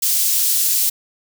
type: high-pass noise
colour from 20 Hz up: white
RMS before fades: -17 dBFS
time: 0.02-0.9 s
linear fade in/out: 10 ms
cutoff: 5000 Hz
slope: 12 dB/octave
effects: none